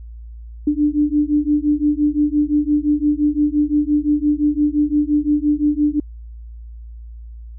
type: beating tone pair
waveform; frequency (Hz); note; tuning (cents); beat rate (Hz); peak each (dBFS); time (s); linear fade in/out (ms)
sine; 293.3 / 299.1; D4 / D4; -2 / +32; 5.8; -17; 0.67-6; 5
effects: added 57 Hz sine -32 dBFS peak until 7.58 s